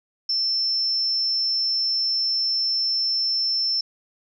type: tone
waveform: sine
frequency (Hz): 5340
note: E8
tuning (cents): +22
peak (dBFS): -20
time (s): 0.29-3.81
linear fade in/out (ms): 5
effects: none